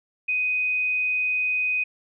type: tone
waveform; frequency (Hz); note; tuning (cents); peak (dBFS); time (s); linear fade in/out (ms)
sine; 2500; D#7; +8; -21; 0.28-1.84; 10
effects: none